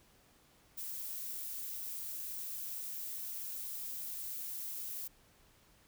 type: noise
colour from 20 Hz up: violet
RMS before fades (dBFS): -42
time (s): 0.77-5.08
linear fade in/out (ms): 10
effects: pink hiss -66 dBFS RMS until 5.87 s